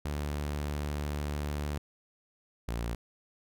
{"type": "tone pair in turn", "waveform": "sawtooth", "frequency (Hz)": [73.42, 58.02], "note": ["D2", "A#1"], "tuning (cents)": [0, -7], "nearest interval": "major third", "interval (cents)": 407, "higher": "first", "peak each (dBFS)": -28, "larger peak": "neither", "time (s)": [[0.05, 1.78], [2.68, 2.95]], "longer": "first", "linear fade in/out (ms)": 5, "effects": []}